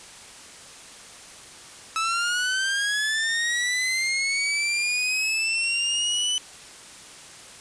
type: linear sweep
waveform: sawtooth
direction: up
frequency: 1299 to 3008 Hz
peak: -19 dBFS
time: 1.96-6.38 s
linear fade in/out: 0 ms
effects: white hiss -44 dBFS RMS until 7.6 s + resampled to 22050 Hz